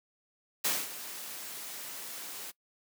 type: noise with ADSR envelope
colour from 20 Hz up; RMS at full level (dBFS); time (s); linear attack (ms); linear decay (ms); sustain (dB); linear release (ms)
white; -28; 0.64-2.52; 10; 220; -14; 25
effects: noise-tail reverb RT60 0.1 s tail -22 dB re dry + high-pass 200 Hz 12 dB/octave